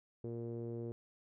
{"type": "tone with low-pass filter", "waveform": "sawtooth", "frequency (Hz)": 117, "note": "A#2", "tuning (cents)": 7, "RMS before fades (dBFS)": -42, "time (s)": [0.24, 0.92], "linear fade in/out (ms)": 0, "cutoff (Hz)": 420, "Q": 4.9, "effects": []}